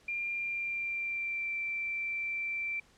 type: tone with pitch glide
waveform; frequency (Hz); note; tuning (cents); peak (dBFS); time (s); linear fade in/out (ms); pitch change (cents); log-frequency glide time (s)
sine; 2392 to 2344; D7 to D7; +31 to -4; -32; 0.08-2.8; 5; -35; 0.33-1.55
effects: pink hiss -63 dBFS RMS until 2.97 s + low-pass 8000 Hz 12 dB/octave